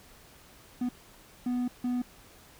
triangle tone bursts at uneven times, 246.9 Hz, B3, in tune, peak -25 dBFS, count 3, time 0.81-0.89 / 1.46-1.68 / 1.84-2.02 s, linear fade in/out 5 ms, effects pink hiss -55 dBFS RMS until 2.59 s

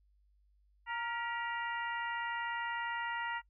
harmonic tone with a mistuned harmonic, 466.8 Hz, A#4, 2 cents sharp, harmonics 2 / 3 / 4 / 5 / 6, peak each -38 / -42 / -40 / -51 / -47 dBFS, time 0.86-3.42 s, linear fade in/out 50 ms, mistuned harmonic 4, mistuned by +52 cents, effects noise-tail reverb RT60 0.1 s tail -25 dB re dry + added 50 Hz sine -66 dBFS peak until 3.49 s

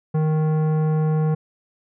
sine tone with tanh clipping, 155.56 Hz, D#3, in tune, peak -19 dBFS, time 0.14-1.35 s, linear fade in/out 10 ms, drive 14 dB, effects none

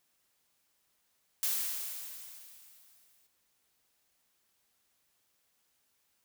blue noise with exponential decay, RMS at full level -30 dBFS, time 1.43-3.27 s, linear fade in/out 1 ms, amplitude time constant 400 ms, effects white hiss -75 dBFS RMS until 6.24 s

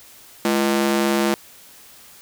sawtooth ring-modulated tone, 277.2 Hz, C#4, in tune, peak -10 dBFS, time 0.45-1.34 s, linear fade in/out 0 ms, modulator 65.4 Hz, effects white hiss -46 dBFS RMS until 2.21 s

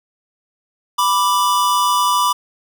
square tone pair together, 987 / 1174.7 Hz, B5 / D6, -1 / 0 cents, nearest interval minor third, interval 301 cents, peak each -17 dBFS, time 0.98-2.33 s, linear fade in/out 10 ms, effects none

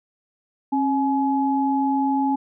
sine tone pair together, 270.8 / 845.9 Hz, C#4 / G#5, -40 / +32 cents, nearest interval octave + minor sixth, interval 1972 cents, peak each -20 / -22 dBFS, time 0.72-2.36 s, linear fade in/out 10 ms, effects none

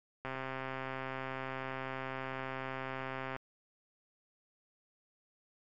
click train, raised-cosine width 0.5 ms, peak -24 dBFS, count 412, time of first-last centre 0.25-3.364 s, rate 132 Hz, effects MP3 64 kbps

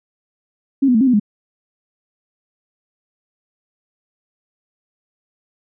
sine tone with pitch steps, 273.4 / 248 / 219.8 / 268.4 / 249.8 / 207.7 Hz, C#4 / B3 / A3 / C4 / B3 / G#3, -24 / +7 / -2 / +44 / +20 / 0 cents, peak -10 dBFS, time 0.82-1.198 s, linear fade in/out 10 ms, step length 63 ms, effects none

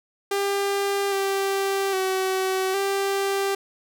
sawtooth tone with pitch steps, 398.6 / 391.6 / 378.1 / 393.8 Hz, G4 / G4 / F#4 / G4, +29 / -2 / +38 / +8 cents, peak -18 dBFS, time 0.31-3.55 s, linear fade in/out 5 ms, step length 810 ms, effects none

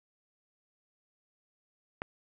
click, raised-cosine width 0.5 ms, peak -19 dBFS, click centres 2.019 s, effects none

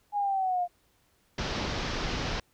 sine linear sweep, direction down, 830.6 to 698.5 Hz, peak -25 dBFS, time 0.12-0.68 s, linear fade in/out 50 ms
pink low-pass noise, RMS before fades -32 dBFS, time 1.38-2.4 s, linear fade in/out 5 ms, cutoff 5800 Hz, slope 48 dB/octave
effects pink hiss -68 dBFS RMS until 2.53 s

